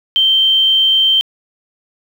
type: tone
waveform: triangle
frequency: 3128 Hz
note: G7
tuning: 4 cents flat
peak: -5 dBFS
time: 0.16-1.21 s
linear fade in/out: 0 ms
effects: tanh soft clip ceiling -7 dBFS + 7-bit